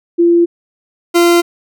sine / 40% pulse tone pair in turn, 342.4 / 344.4 Hz, F4 / F4, -34 / -24 cents, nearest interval unison, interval 10 cents, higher second, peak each -6 dBFS, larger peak neither, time 0.18-0.46 / 1.14-1.42 s, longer neither, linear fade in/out 20 ms, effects none

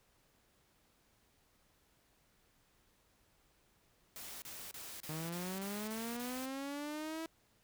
white noise bursts, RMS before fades -48 dBFS, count 8, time 4.16-6.457 s, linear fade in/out 0 ms, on 260 ms, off 31 ms
sawtooth linear sweep, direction up, 152.6 to 327.6 Hz, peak -36 dBFS, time 5.09-7.26 s, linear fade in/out 2 ms
effects pink hiss -72 dBFS RMS until 7.63 s

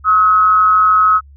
sine tone with amplitude modulation, 1278 Hz, D#6, 46 cents sharp, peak -5 dBFS, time 0.04-1.21 s, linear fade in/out 50 ms, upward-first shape sine, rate 187 Hz, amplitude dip 50%, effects added 70 Hz sine -38 dBFS peak until 1.36 s

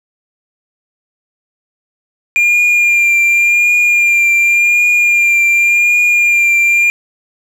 triangle tone with vibrato, 2400 Hz, D7, 37 cents sharp, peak -6 dBFS, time 2.36-6.9 s, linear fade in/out 0 ms, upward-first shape triangle, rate 0.89 Hz, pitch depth 25 cents each way, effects 7-bit

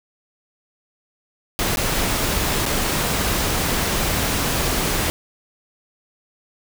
pink noise with dropouts, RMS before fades -21 dBFS, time 1.59-5.1 s, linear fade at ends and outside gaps 0 ms, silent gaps 1.759-1.771 / 2.655-2.662 s, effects none

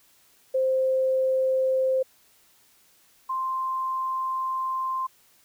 sine tone pair in turn, 523.3 / 1046.6 Hz, C5 / C6, 0 / 0 cents, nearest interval octave, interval 1200 cents, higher second, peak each -20 / -25 dBFS, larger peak first, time 0.54-2.03 / 3.29-5.07 s, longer second, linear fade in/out 10 ms, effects white hiss -60 dBFS RMS until 5.44 s

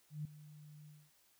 sine tone with ADSR envelope, 150.5 Hz, D3, 43 cents sharp, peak -37 dBFS, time 0.1-1.11 s, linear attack 150 ms, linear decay 4 ms, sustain -16 dB, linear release 240 ms, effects white hiss -71 dBFS RMS until 1.39 s

